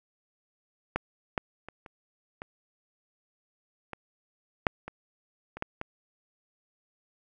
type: clicks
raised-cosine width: 0.5 ms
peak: -12 / -12 / -26 / -30 / -23 / -22 / -6 / -23 / -25 / -15 / -19 dBFS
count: 11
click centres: 0.96 / 1.378 / 1.686 / 1.862 / 2.419 / 3.933 / 4.668 / 4.88 / 5.57 / 5.624 / 5.814 s
effects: none